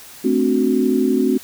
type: chord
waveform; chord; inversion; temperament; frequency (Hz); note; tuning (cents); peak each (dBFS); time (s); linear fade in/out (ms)
sine; D dominant seventh; second; equal; 220 / 261.6 / 293.7 / 370; A3 / C4 / D4 / F#4; 0 / 0 / 0 / 0; -21 / -17 / -23 / -19; 0.24-1.38; 10
effects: white hiss -40 dBFS RMS until 1.43 s